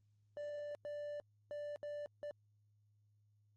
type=tone bursts at uneven times; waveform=triangle; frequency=587.3 Hz; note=D5; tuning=in tune; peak=-40 dBFS; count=5; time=0.37-0.75 / 0.85-1.2 / 1.51-1.76 / 1.83-2.06 / 2.23-2.31 s; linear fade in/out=0 ms; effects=added 104 Hz sine -70 dBFS peak until 3.56 s + Opus 24 kbps

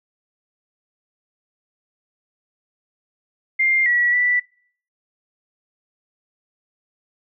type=tone with pitch steps; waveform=sine; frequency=2106 / 1934 / 1968 Hz; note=C7 / B6 / B6; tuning=+11 / -37 / -7 cents; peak=-15 dBFS; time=3.59-4.4 s; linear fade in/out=10 ms; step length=270 ms; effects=noise-tail reverb RT60 0.5 s tail -22 dB re dry

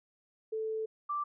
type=tone pair in turn; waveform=sine; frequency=439.4 / 1173.1 Hz; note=A4 / D6; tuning=-2 / -2 cents; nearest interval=octave + perfect fourth; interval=1700 cents; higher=second; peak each=-32 / -31 dBFS; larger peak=second; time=0.52-0.86 / 1.09-1.24 s; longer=first; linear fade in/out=10 ms; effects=none

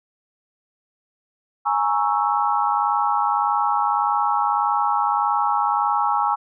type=chord; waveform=sine; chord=A# half-diminished seventh; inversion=third; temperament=equal; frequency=830.6 / 932.3 / 1108.7 / 1318.5 Hz; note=G#5 / A#5 / C#6 / E6; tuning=0 / 0 / 0 / 0 cents; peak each=-21 / -24 / -24 / -24 dBFS; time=1.65-6.36 s; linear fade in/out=20 ms; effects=none

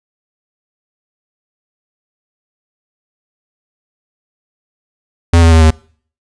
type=tone with pitch steps; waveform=square; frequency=84.5 / 82.67 / 80.87 / 79.12 Hz; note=E2 / E2 / E2 / D#2; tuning=+43 / +6 / -33 / +30 cents; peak=-5 dBFS; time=5.33-5.706 s; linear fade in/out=5 ms; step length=94 ms; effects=noise-tail reverb RT60 0.5 s tail -24 dB re dry + resampled to 22050 Hz

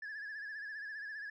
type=tone with vibrato; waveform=sine; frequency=1705 Hz; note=G#6; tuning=45 cents sharp; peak=-39 dBFS; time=0.02-1.3 s; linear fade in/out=5 ms; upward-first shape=sine; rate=15 Hz; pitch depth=70 cents each way; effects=tanh soft clip ceiling -40 dBFS

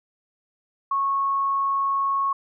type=tone; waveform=sine; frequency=1100 Hz; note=C#6; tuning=14 cents flat; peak=-20 dBFS; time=0.91-2.33 s; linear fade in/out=5 ms; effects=none

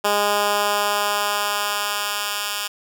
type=tone with high-pass filter sweep; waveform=10% pulse; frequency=205.4 Hz; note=G#3; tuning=19 cents flat; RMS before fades=-22 dBFS; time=0.04-2.68 s; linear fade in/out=10 ms; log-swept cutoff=440 to 2100 Hz; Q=0.72; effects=none

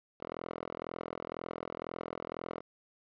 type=tone with band-pass filter; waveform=5% pulse; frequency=42 Hz; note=E1; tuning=33 cents sharp; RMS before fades=-42 dBFS; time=0.2-2.61 s; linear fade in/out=10 ms; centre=760 Hz; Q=1.4; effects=resampled to 11025 Hz + 10-bit

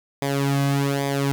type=tone with flanger; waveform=sawtooth; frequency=139.5 Hz; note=C#3; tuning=11 cents sharp; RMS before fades=-22 dBFS; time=0.22-1.32 s; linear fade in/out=0 ms; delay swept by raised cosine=0.71 to 2.21 ms; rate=1.2 Hz; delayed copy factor=-0.75; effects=none

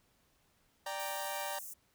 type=chord; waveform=sawtooth; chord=G minor; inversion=second; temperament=equal; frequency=587.3 / 784 / 932.3 Hz; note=D5 / G5 / Bb5; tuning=0 / 0 / 0 cents; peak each=-38 dBFS; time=0.86-1.59 s; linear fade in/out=5 ms
type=high-pass noise; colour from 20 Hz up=white; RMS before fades=-46 dBFS; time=0.99-1.74 s; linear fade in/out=10 ms; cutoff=6200 Hz; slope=48 dB/octave
effects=pink hiss -72 dBFS RMS until 1.94 s

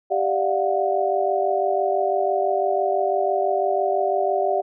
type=tone cluster; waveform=sine; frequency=392.4 / 594 / 690 / 736 Hz; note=G4 / D5 / F5 / F#5; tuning=+2 / +20 / -21 / -9 cents; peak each=-24 dBFS; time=0.1-4.62 s; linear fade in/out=20 ms; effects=none

